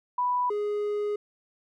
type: tone pair in turn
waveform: sine / triangle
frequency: 987.8 / 415.3 Hz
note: B5 / G#4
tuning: 0 / 0 cents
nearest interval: octave + minor third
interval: 1500 cents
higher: first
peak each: -23 / -24 dBFS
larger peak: first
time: 0.18-0.5 / 0.5-1.16 s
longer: second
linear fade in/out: 5 ms
effects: none